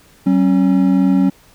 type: tone pair together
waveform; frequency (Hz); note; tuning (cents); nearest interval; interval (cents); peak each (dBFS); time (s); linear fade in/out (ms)
triangle; 190 / 273; F#3 / C#4; +46 / -26; tritone; 628; -11; 0.26-1.3; 10
effects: pink hiss -49 dBFS RMS until 1.54 s